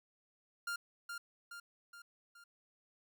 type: tone with echo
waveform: 45% pulse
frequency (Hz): 1400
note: F6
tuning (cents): +4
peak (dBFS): -37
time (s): 0.67-0.76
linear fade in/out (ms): 5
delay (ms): 420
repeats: 4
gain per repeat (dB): -5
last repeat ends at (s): 2.44
effects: none